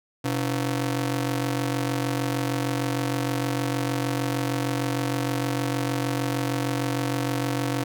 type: ring-modulated tone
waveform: sawtooth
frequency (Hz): 204.5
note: G#3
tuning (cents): -26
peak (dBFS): -17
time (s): 0.24-7.84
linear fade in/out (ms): 10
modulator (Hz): 79
effects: none